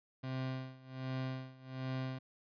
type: tone with tremolo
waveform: 30% pulse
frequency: 130.6 Hz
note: C3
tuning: 3 cents flat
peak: -33 dBFS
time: 0.23-2.19 s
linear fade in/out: 10 ms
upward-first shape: sine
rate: 1.3 Hz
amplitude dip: 90%
effects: resampled to 11025 Hz